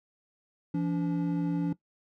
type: tone pair together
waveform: triangle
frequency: 170 / 287.2 Hz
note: F3 / D4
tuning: -46 / -39 cents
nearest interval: major sixth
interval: 907 cents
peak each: -27 dBFS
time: 0.74-1.73 s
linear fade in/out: 5 ms
effects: noise-tail reverb RT60 0.1 s tail -18 dB re dry